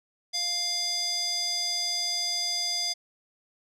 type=tone with band-pass filter; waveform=square; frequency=698.5 Hz; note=F5; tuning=in tune; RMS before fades=-29 dBFS; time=0.33-2.94 s; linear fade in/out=20 ms; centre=5200 Hz; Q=5.5; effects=none

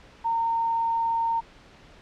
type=tone; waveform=sine; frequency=917 Hz; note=A#5; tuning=29 cents flat; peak=-22 dBFS; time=0.24-1.41 s; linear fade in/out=20 ms; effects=pink hiss -51 dBFS RMS until 2.01 s + low-pass 4000 Hz 12 dB/octave

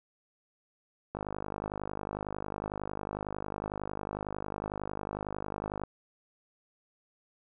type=click train; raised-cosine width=1 ms; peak=-21 dBFS; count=240; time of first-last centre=1.15-5.836 s; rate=51 Hz; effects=none

